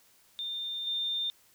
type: tone with level steps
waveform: sine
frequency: 3610 Hz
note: A7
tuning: 44 cents sharp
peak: -33 / -29 dBFS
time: 0.39-1.3 s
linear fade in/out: 0 ms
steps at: 0.87 s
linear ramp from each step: 2 ms
effects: white hiss -63 dBFS RMS until 1.54 s